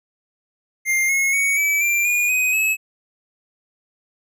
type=tone with pitch steps; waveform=square; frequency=2109 / 2171 / 2234 / 2300 / 2367 / 2437 / 2508 / 2582 Hz; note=C7 / C#7 / C#7 / D7 / D7 / D#7 / D#7 / E7; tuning=+13 / -37 / +13 / -37 / +13 / -37 / +13 / -37 cents; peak=-17 dBFS; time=0.85-2.77 s; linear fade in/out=50 ms; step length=240 ms; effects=none